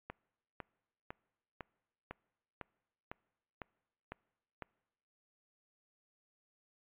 click train, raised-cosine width 0.5 ms, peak -27 dBFS, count 10, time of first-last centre 0.1-4.623 s, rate 1.99 Hz, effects noise-tail reverb RT60 1.0 s tail -26 dB re dry + resampled to 8000 Hz

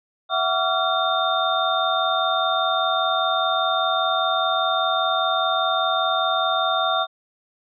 sine tone cluster, 662 / 747 / 1146 / 1375 / 3632 Hz, E5 / F#5 / D6 / F6 / A#7, +7 / +16 / -43 / -27 / -46 cents, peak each -25 dBFS, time 0.29-7.07 s, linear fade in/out 50 ms, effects none

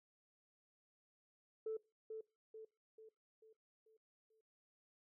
sine tone with echo, 440 Hz, A4, in tune, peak -38 dBFS, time 1.66-1.77 s, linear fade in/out 5 ms, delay 440 ms, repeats 6, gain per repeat -6 dB, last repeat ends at 4.41 s, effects noise-tail reverb RT60 0.3 s tail -23 dB re dry + tanh soft clip ceiling -35 dBFS

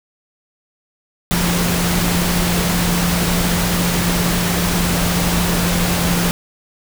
sine tone in noise, 174.61 Hz, F3, in tune, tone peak -18 dBFS, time 1.31-6.31 s, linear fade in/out 0 ms, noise pink, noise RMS -19 dBFS, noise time 1.31-6.31 s, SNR -2 dB, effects none

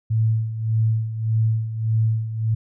sine tone with tremolo, 111.2 Hz, A2, 19 cents sharp, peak -15 dBFS, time 0.1-2.55 s, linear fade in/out 10 ms, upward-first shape sine, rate 1.7 Hz, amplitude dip 70%, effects none

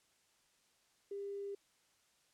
triangle tone with tanh clipping, 400.1 Hz, G4, 35 cents sharp, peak -40 dBFS, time 1.11-1.55 s, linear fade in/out 5 ms, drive 3 dB, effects white hiss -73 dBFS RMS until 2.33 s + low-pass 9000 Hz 12 dB/octave

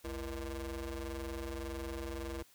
25% pulse ring-modulated tone, 138.59 Hz, C#3, in tune, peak -32 dBFS, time 0.04-2.43 s, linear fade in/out 10 ms, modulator 197 Hz, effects white hiss -64 dBFS RMS until 2.54 s

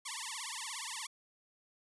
5% pulse tone with vibrato, 1001 Hz, B5, 23 cents sharp, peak -27 dBFS, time 0.05-1.07 s, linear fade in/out 10 ms, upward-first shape triangle, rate 17 Hz, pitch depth 280 cents each way, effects resampled to 24000 Hz

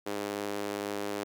sawtooth tone with high-pass filter, 102.1 Hz, G#2, 29 cents flat, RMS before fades -35 dBFS, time 0.06-1.24 s, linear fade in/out 10 ms, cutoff 370 Hz, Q 1.7, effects none

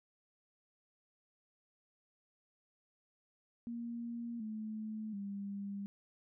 sine tone with pitch steps, 235 / 216.7 / 199.91 Hz, A#3 / A3 / G3, +14 / -26 / +34 cents, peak -39 dBFS, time 3.67-5.86 s, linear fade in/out 0 ms, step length 730 ms, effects none

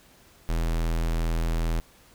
square tone, 41.2 Hz, E1, in tune, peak -24 dBFS, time 0.49-1.8 s, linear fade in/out 0 ms, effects pink hiss -56 dBFS RMS until 2.14 s

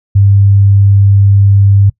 sine tone, 99.5 Hz, G2, 26 cents sharp, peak -3 dBFS, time 0.15-1.9 s, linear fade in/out 10 ms, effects noise-tail reverb RT60 0.1 s tail -22 dB re dry

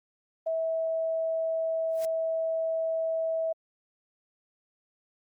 sine tone, 650 Hz, E5, 24 cents flat, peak -26 dBFS, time 0.46-3.53 s, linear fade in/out 10 ms
white noise with exponential growth, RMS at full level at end -40 dBFS, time 1.88-2.05 s, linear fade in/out 1 ms, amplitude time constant 36 ms
effects Opus 24 kbps

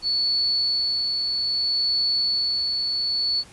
sine tone with tremolo, 4435 Hz, C#8, in tune, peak -19 dBFS, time 0.02-3.44 s, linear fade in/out 50 ms, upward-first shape sine, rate 0.62 Hz, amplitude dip 30%, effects pink hiss -48 dBFS RMS until 3.52 s + resampled to 24000 Hz

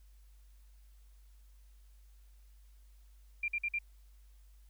sine tone bursts, 2381 Hz, D7, 23 cents sharp, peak -31 dBFS, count 4, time 3.43-3.788 s, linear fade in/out 5 ms, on 52 ms, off 50 ms, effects added 50 Hz sine -56 dBFS peak until 4.69 s + white hiss -73 dBFS RMS until 4.69 s

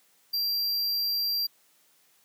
square tone, 4735 Hz, D8, 13 cents sharp, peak -26 dBFS, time 0.33-1.47 s, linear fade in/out 10 ms, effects white hiss -64 dBFS RMS until 2.24 s + high-pass 150 Hz 12 dB/octave

